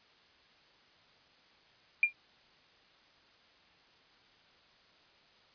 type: tone with exponential decay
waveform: sine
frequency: 2396 Hz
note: D7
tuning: 34 cents sharp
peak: -18 dBFS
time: 2.03-2.13 s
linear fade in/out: 2 ms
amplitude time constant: 20 ms
effects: white hiss -63 dBFS RMS until 5.54 s + resampled to 11025 Hz